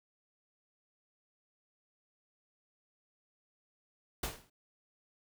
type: noise with exponential decay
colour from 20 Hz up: pink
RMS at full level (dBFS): -33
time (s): 4.23-4.5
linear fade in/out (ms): 5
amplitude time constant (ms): 57
effects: none